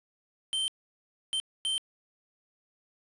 square tone bursts at uneven times, 3116 Hz, G7, 11 cents flat, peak -28 dBFS, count 3, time 0.53-0.68 / 1.33-1.4 / 1.65-1.78 s, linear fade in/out 0 ms, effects resampled to 24000 Hz + 9-bit

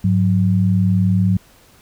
sine tone pair together, 102.3 / 182.28 Hz, G#2 / F#3, -26 / -26 cents, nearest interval minor seventh, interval 1000 cents, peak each -15 dBFS, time 0.04-1.37 s, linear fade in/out 5 ms, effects pink hiss -50 dBFS RMS until 1.81 s

